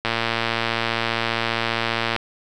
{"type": "click train", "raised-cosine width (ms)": 0.3, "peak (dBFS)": -5, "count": 244, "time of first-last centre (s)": [0.05, 2.163], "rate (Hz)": 115, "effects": []}